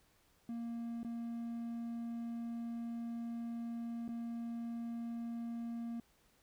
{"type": "tone with dropouts", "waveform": "triangle", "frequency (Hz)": 233.1, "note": "A#3", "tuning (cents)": 0, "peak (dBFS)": -37, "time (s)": [0.49, 6], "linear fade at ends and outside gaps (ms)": 2, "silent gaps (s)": [[1.032, 1.047], [4.08, 4.089]], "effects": ["pink hiss -71 dBFS RMS until 6.42 s"]}